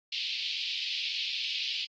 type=band-pass noise; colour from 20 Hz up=pink; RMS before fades=-34 dBFS; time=0.12-1.85 s; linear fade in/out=5 ms; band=2600 to 4700 Hz; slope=48 dB/octave; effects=AAC 32 kbps